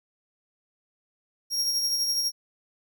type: tone with tremolo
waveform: 40% pulse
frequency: 5588 Hz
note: F8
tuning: in tune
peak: -21 dBFS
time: 1.5-2.32 s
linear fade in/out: 50 ms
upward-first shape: triangle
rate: 12 Hz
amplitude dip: 45%
effects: none